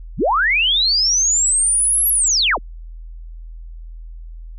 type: linear two-way sweep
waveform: sine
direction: up then down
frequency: 65.41 to 11480 to 65.41 Hz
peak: -13 dBFS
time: 0.17-2.59 s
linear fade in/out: 50 ms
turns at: 2.09 s
effects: added 41 Hz sine -31 dBFS peak until 4.58 s